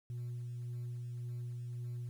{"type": "tone with tremolo", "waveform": "sine", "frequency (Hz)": 121.1, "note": "B2", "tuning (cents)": -34, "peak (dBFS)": -36, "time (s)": [0.1, 2.09], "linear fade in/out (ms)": 0, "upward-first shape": "sine", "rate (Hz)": 1.8, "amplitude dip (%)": 25, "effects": ["tanh soft clip ceiling -37 dBFS", "11-bit"]}